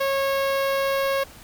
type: tone with notch filter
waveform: sawtooth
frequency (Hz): 547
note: C#5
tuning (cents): -23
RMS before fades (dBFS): -23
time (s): 0-1.24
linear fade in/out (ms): 10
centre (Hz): 7600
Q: 0.91
effects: pink hiss -46 dBFS RMS until 1.43 s